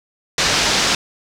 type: low-pass noise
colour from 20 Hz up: white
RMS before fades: -17 dBFS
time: 0.38-0.95 s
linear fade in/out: 2 ms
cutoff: 6100 Hz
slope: 24 dB/octave
effects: none